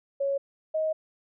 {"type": "tone pair in turn", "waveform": "sine", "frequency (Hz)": [554.4, 629.1], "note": ["C#5", "D#5"], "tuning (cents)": [0, 19], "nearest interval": "major second", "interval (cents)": 219, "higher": "second", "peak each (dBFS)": -24, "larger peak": "neither", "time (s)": [[0.2, 0.38], [0.74, 0.93]], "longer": "second", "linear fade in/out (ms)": 10, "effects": []}